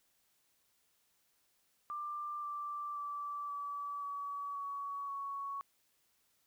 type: tone with pitch steps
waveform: sine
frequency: 1186 / 1173.7 / 1161.6 / 1149.6 / 1137.7 / 1125.9 / 1114.3 Hz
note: D6 / D6 / D6 / D6 / C#6 / C#6 / C#6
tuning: +17 / -1 / -19 / -37 / +45 / +27 / +9 cents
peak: -38 dBFS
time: 1.9-5.61 s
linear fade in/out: 0 ms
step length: 530 ms
effects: white hiss -75 dBFS RMS until 6.46 s